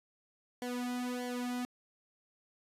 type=tone with flanger; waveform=sawtooth; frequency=246.9 Hz; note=B3; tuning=in tune; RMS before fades=-37 dBFS; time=0.62-1.65 s; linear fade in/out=0 ms; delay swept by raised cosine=0.77 to 2.27 ms; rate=1.6 Hz; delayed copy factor=-0.95; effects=resampled to 32000 Hz